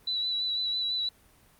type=tone with vibrato; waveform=sine; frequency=3951 Hz; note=B7; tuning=in tune; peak=-27 dBFS; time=0.07-1.09 s; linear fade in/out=5 ms; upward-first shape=sine; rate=6 Hz; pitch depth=25 cents each way; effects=pink hiss -60 dBFS RMS until 1.59 s + Opus 32 kbps